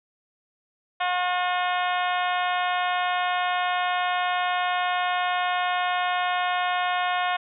harmonic tone with a mistuned harmonic, 360 Hz, F#4, 47 cents flat, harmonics 2 / 3 / 4 / 5 / 6 / 7 / 8 / 9 / 10, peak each -25 / -29 / -31 / -33 / -35 / -36 / -37 / -38 / -39 dBFS, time 1-7.37 s, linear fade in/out 10 ms, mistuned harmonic 8, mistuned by +17 cents, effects none

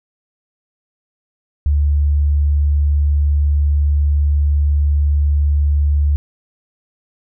sine tone, 72.8 Hz, D2, 15 cents flat, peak -11 dBFS, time 1.66-6.16 s, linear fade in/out 0 ms, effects none

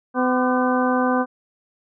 harmonic tone with a mistuned harmonic, 253.1 Hz, B3, 43 cents sharp, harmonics 1 / 2 / 3 / 4 / 5 / 6, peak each -20 / -23 / -25 / -26 / -27 / -28 dBFS, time 0.14-1.26 s, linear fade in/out 50 ms, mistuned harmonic 5, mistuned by -96 cents, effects none

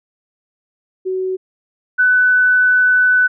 sine tone pair in turn, 374.5 / 1498 Hz, F#4 / F#6, +21 / +21 cents, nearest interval 2 octaves, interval 2400 cents, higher second, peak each -17 / -9 dBFS, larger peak second, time 1.05-1.37 / 1.98-3.28 s, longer second, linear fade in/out 20 ms, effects none

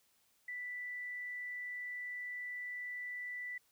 sine tone, 1975.5 Hz, B6, in tune, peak -40 dBFS, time 0.48-3.58 s, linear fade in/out 5 ms, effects white hiss -73 dBFS RMS until 3.71 s

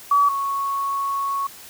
sine tone pair in turn, 1141 / 1107.2 Hz, C#6 / C#6, +50 / -2 cents, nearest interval minor second, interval 52 cents, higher first, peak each -13 / -21 dBFS, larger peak first, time 0.11-0.29 / 0.29-1.47 s, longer second, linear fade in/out 5 ms, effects white hiss -42 dBFS RMS until 1.69 s

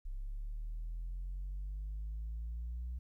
sine linear sweep, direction up, 32.62 to 61.74 Hz, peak -36 dBFS, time 0.05-2.99 s, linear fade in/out 10 ms, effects tanh soft clip ceiling -36 dBFS + 13-bit

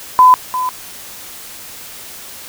sine tone with echo, 1009 Hz, B5, 37 cents sharp, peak -3 dBFS, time 0.19-0.34 s, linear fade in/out 0 ms, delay 350 ms, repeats 1, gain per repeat -12 dB, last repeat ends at 0.69 s, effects white hiss -33 dBFS RMS until 2.48 s

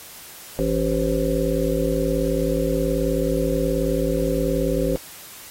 harmonic tone with a mistuned harmonic, 55 Hz, A1, in tune, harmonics 1 / 3 / 5 / 7 / 9 / 10, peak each -26 / -26 / -26 / -26 / -26 / -26 dBFS, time 0.59-4.96 s, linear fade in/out 0 ms, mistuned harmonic 10, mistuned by -52 cents, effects white hiss -41 dBFS RMS until 5.5 s + AAC 48 kbps

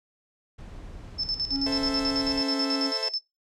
brown noise, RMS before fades -41 dBFS, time 0.58-2.42 s, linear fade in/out 10 ms
sine tone with tremolo, 5270 Hz, E8, 1 cent flat, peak -24 dBFS, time 1.18-3.19 s, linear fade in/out 20 ms, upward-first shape square, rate 9.2 Hz, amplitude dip 75%
triangle tone, 275.2 Hz, C#4, 12 cents flat, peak -25 dBFS, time 1.5-2.93 s, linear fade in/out 50 ms
sawtooth chord, A minor, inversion none, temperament equal, 440 / 523.3 / 659.3 Hz, A4 / C5 / E5, 0 / 0 / 0 cents, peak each -31 / -33 / -32 dBFS, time 1.66-3.09 s, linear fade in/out 5 ms
effects noise-tail reverb RT60 0.2 s tail -19 dB re dry + low-pass 8000 Hz 12 dB/octave

